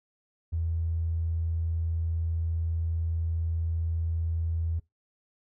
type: tone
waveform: triangle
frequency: 82.41 Hz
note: E2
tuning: in tune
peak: -22 dBFS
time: 0.52-4.8 s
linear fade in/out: 20 ms
effects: noise-tail reverb RT60 0.2 s tail -25 dB re dry + tanh soft clip ceiling -24 dBFS